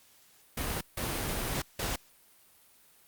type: noise bursts at uneven times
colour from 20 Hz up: pink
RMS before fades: -33 dBFS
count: 3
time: 0.57-0.81 / 0.97-1.62 / 1.79-1.96 s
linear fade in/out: 5 ms
effects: white hiss -61 dBFS RMS until 3.07 s + Opus 48 kbps